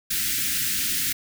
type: band-stop noise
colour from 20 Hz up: white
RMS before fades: -25 dBFS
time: 0.1-1.13 s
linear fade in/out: 10 ms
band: 330 to 1500 Hz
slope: 48 dB/octave
effects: none